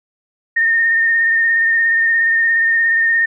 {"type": "tone with vibrato", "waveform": "sine", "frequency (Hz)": 1829, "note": "A#6", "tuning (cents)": -33, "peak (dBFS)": -11, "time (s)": [0.56, 3.26], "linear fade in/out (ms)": 10, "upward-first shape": "sine", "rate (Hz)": 17, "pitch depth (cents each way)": 26, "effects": []}